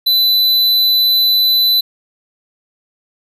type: tone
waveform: square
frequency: 4001 Hz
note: B7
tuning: 22 cents sharp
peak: -10 dBFS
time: 0.06-1.81 s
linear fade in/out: 10 ms
effects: none